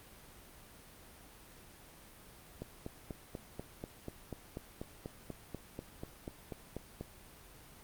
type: click train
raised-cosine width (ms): 2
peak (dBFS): -27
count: 19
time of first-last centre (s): 2.62-7.01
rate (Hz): 4.1
effects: pink hiss -56 dBFS RMS until 7.83 s + Opus 32 kbps